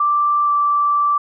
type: tone with pitch glide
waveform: sine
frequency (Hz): 1174.7 to 1166.6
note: D6 to D6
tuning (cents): 0 to -12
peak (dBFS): -13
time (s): 0-1.18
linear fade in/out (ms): 5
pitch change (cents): -12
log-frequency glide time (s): 0.45-0.5
effects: none